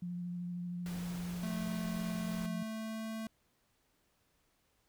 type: tone with vibrato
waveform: sine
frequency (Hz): 176.1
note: F3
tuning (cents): +15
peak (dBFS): -37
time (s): 0.02-2.63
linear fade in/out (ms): 5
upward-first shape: sine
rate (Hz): 13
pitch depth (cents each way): 15
type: noise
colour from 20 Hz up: pink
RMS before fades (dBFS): -49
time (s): 0.86-2.46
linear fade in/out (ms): 0
type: tone with pitch glide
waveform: square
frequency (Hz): 219.1 to 221.6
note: A3 to A3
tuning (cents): -7 to +13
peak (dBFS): -39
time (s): 1.43-3.27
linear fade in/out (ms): 2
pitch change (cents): +20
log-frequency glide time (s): 2.48-3.16
effects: pink hiss -75 dBFS RMS until 4.88 s